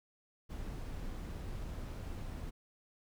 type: noise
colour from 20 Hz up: brown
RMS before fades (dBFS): -42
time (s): 0.49-2.51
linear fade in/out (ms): 20
effects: none